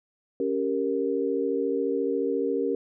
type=chord; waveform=sine; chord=G diminished; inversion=second; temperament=equal; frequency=277.2 / 392 / 466.2 Hz; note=Db4 / G4 / Bb4; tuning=0 / 0 / 0 cents; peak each=-29 / -28 / -27 dBFS; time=0.4-2.75 s; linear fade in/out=2 ms; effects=none